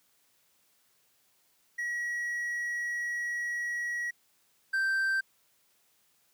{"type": "tone pair in turn", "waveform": "triangle", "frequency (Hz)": [1916, 1563.8], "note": ["A#6", "G6"], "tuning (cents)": [47, -5], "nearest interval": "major third", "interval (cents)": 352, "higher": "first", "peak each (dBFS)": [-29, -24], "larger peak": "second", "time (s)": [[1.78, 4.11], [4.73, 5.21]], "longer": "first", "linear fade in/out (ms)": 10, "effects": ["white hiss -69 dBFS RMS until 6.33 s", "high-pass 80 Hz 12 dB/octave"]}